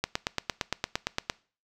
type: click train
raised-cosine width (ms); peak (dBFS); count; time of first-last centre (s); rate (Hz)
0.2; -9; 12; 0.04-1.299; 8.74
effects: noise-tail reverb RT60 0.4 s tail -22 dB re dry